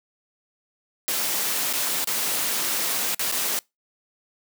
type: noise with dropouts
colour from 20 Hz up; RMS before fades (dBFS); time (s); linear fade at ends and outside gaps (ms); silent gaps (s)
white; -25; 1.08-3.59; 0; 1.728-1.736 / 2.044-2.073 / 3.146-3.194 / 3.315-3.323
effects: noise-tail reverb RT60 0.2 s tail -25 dB re dry + high-pass 200 Hz 12 dB/octave